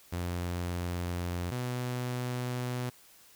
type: tone pair in turn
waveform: sawtooth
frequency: 87.9 / 124.31 Hz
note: F2 / B2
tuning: +12 / +12 cents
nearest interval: tritone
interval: 600 cents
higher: second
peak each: -28 dBFS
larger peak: neither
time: 0.12-1.51 / 1.51-2.9 s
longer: neither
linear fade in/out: 10 ms
effects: white hiss -58 dBFS RMS until 3.35 s